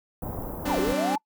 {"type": "band-stop noise", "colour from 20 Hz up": "pink", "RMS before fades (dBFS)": -34, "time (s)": [0.22, 0.93], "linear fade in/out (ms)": 2, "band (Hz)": [990, 15000], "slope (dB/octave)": 24}
{"type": "chord", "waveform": "sawtooth", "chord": "G suspended fourth", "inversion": "none", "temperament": "equal with one note detuned", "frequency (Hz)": [191.19, 261.6, 293.7], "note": ["G3", "C4", "D4"], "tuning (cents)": [-43, 0, 0], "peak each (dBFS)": [-28, -27, -24], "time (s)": [0.65, 1.16], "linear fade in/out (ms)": 10}
{"type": "linear two-way sweep", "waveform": "sine", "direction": "down then up", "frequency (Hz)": [1046.5, 351.5, 887], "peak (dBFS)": -25, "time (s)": [0.69, 1.18], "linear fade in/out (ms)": 10, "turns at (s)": 0.8}
{"effects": ["noise-tail reverb RT60 0.1 s tail -25 dB re dry"]}